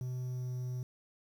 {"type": "tone with pitch glide", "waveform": "triangle", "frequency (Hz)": [126.6, 125.73], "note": ["B2", "B2"], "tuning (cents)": [43, 31], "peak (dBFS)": -33, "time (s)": [0.01, 0.83], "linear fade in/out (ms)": 2, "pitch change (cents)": -12, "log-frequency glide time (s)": [0.21, 0.54], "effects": ["10-bit"]}